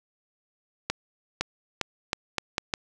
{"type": "accelerating click train", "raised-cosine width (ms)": 0.2, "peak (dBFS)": -8, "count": 7, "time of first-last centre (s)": [0.9, 2.738], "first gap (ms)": 510, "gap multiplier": 0.79, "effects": []}